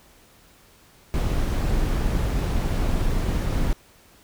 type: noise with amplitude modulation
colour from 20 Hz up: brown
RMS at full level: -21 dBFS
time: 1.14-3.73 s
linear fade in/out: 0 ms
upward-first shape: sine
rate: 272 Hz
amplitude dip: 30%
effects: pink hiss -54 dBFS RMS until 4.23 s